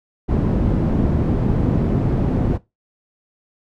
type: low-pass noise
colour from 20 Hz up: white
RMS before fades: -18 dBFS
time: 0.28-2.58 s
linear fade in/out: 20 ms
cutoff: 220 Hz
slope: 12 dB/octave
effects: noise-tail reverb RT60 0.2 s tail -18 dB re dry